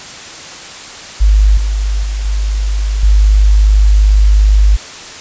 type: tone with level steps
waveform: sine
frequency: 51.3 Hz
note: G#1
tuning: 21 cents flat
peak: -4 / -11 / -14 / -11 / -4 dBFS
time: 1.2-4.77 s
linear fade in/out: 20 ms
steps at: 1.57 / 2.03 / 2.25 / 3.03 s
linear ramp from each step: 5 ms
effects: white hiss -29 dBFS RMS until 5.2 s + resampled to 16000 Hz